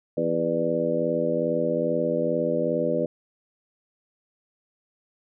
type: harmonic tone with a mistuned harmonic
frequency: 82.41 Hz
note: E2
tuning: in tune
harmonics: 2 / 3 / 4 / 5 / 6 / 7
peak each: -32 / -30 / -30 / -32 / -26 / -27 dBFS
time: 0.17-3.06 s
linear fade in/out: 5 ms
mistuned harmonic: 7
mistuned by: +43 cents
effects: none